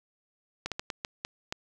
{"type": "slowing click train", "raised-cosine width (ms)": 0.2, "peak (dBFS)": -15, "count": 7, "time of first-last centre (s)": [0.66, 1.525], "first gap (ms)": 57, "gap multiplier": 1.37, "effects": []}